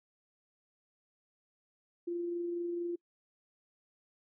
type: tone with amplitude modulation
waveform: sine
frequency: 345.8 Hz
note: F4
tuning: 17 cents flat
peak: -32 dBFS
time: 2.07-2.96 s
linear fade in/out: 10 ms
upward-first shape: sine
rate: 24.4 Hz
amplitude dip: 25%
effects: noise-tail reverb RT60 0.1 s tail -26 dB re dry